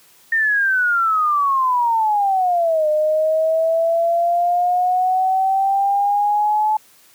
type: exponential two-way sweep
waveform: sine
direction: down then up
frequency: 1834 to 607 to 864 Hz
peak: -14 dBFS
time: 0.32-6.77 s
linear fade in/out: 5 ms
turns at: 2.88 s
effects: white hiss -51 dBFS RMS until 7.14 s + high-pass 100 Hz 12 dB/octave